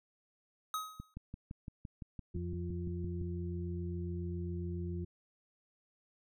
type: tone with exponential decay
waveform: square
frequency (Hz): 1266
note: D#6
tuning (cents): +30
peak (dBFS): -33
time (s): 0.74-1.14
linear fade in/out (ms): 1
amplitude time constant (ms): 85
type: click train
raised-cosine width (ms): 5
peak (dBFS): -31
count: 14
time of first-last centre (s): 1-3.215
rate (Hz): 5.87
type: harmonic tone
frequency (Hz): 87.31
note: F2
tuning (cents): 0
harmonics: 1 / 2 / 4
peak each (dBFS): -38 / -41 / -44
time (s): 2.34-5.05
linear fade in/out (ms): 10
effects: none